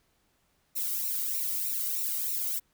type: noise with flanger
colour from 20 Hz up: violet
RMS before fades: -31 dBFS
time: 0.75-2.6 s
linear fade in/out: 20 ms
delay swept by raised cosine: 0.61 to 1.2 ms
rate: 3.2 Hz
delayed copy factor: -0.8
effects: pink hiss -71 dBFS RMS until 2.73 s